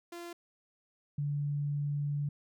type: tone pair in turn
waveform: sawtooth / sine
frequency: 344.3 / 144.76 Hz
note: F4 / D3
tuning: -25 / -25 cents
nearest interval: octave + minor third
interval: 1500 cents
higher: first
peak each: -38 / -30 dBFS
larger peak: second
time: 0.12-0.33 / 1.18-2.29 s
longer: second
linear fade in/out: 5 ms
effects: none